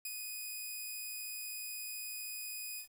5% pulse tone with ADSR envelope, 2489 Hz, D#7, in tune, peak -28 dBFS, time 0.05-2.88 s, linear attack 3 ms, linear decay 43 ms, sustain -3 dB, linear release 99 ms, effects 10-bit

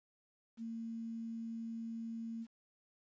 sine tone with quantisation, 227.8 Hz, A#3, 40 cents flat, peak -40 dBFS, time 0.57-2.47 s, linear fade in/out 50 ms, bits 11, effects resampled to 16000 Hz

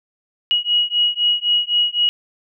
sine beating tone pair, 2901 / 2904.9 Hz, F#7 / F#7, -35 / -33 cents, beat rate 3.9 Hz, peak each -18 dBFS, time 0.51-2.09 s, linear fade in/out 0 ms, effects none

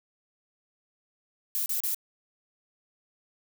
violet noise bursts, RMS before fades -29 dBFS, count 3, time 1.55-1.946 s, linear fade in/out 0 ms, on 110 ms, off 33 ms, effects none

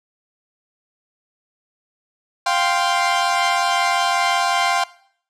sawtooth chord, F suspended second, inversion none, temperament equal, 698.5 / 784 / 1046.5 Hz, F5 / G5 / C6, 0 / 0 / 0 cents, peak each -17 dBFS, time 2.46-4.84 s, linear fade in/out 5 ms, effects noise-tail reverb RT60 0.6 s tail -20 dB re dry + low-pass 7000 Hz 12 dB/octave

